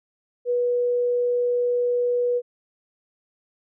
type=tone; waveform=sine; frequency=487.4 Hz; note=B4; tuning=23 cents flat; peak=-19 dBFS; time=0.45-2.42 s; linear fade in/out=50 ms; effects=none